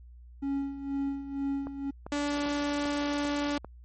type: tone with tremolo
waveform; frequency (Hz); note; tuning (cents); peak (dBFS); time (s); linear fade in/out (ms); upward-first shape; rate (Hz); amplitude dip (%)
triangle; 277.2; C#4; 0; -25; 0.42-1.91; 10; sine; 2.1; 70
type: click train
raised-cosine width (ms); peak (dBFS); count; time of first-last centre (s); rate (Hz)
1; -25; 6; 1.67-3.646; 2.53
type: tone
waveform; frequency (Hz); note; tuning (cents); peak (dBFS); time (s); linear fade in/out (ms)
sawtooth; 289.4; D4; -25; -24; 2.12-3.58; 2
effects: added 60 Hz sine -47 dBFS peak until 3.84 s + MP3 32 kbps